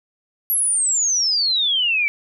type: exponential sweep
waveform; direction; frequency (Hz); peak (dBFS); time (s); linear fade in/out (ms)
sine; down; 11730 to 2271; -16; 0.5-2.08; 0
effects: none